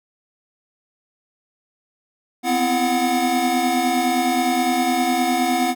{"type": "tone cluster", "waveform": "square", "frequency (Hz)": [247.9, 257.6, 335.8, 729], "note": ["B3", "C4", "E4", "F#5"], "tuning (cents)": [7, -27, 32, -26], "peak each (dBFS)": [-28, -23, -26, -21], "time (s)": [2.43, 5.75], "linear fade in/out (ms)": 50, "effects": []}